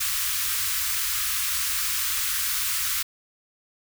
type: band-stop noise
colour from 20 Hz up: white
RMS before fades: -26 dBFS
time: 0-3.03 s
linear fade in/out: 10 ms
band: 100 to 1100 Hz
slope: 48 dB/octave
effects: none